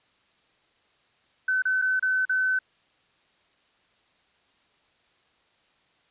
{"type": "tone with dropouts", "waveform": "sine", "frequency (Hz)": 1519, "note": "F#6", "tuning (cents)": 45, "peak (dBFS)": -21, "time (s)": [1.48, 2.59], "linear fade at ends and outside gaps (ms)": 5, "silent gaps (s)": [[1.622, 1.653], [1.817, 1.821], [1.996, 2.025], [2.253, 2.294]], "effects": ["white hiss -65 dBFS RMS until 6.1 s", "resampled to 8000 Hz"]}